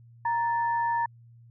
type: tone pair together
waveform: sine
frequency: 933.4 / 1760 Hz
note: A#5 / A6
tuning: +2 / 0 cents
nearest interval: major seventh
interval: 1098 cents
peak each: -24 / -34 dBFS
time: 0.25-1.06 s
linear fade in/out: 5 ms
effects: added 117 Hz sine -50 dBFS peak until 1.5 s